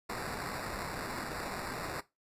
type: noise with sample-and-hold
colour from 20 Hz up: white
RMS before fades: -39 dBFS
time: 0.09-2.01 s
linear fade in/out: 10 ms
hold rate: 3150 Hz
effects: noise-tail reverb RT60 0.2 s tail -17 dB re dry + resampled to 32000 Hz